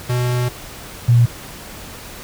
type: tone pair in turn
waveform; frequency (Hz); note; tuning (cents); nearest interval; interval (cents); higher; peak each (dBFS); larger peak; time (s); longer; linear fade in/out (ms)
square / sine; 123.47 / 119.22; B2 / A#2; 0 / +39; minor second; 61; first; -17 / -8; second; 0.09-0.49 / 1.08-1.26; first; 10
effects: pink hiss -35 dBFS RMS until 2.23 s